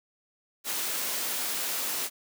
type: high-pass noise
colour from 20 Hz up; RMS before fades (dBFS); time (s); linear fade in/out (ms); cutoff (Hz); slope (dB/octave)
white; -31; 0.64-2.1; 50; 230; 12
effects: none